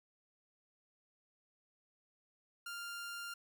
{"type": "tone", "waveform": "sawtooth", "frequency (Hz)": 1396.9, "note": "F6", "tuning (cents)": 0, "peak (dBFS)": -39, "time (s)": [2.66, 3.34], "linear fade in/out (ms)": 5, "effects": []}